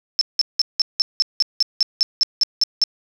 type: tone bursts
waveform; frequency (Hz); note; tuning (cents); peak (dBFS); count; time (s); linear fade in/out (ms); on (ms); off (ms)
sine; 5300; E8; +9; -12; 14; 0.19-2.838; 0; 22; 180
effects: 9-bit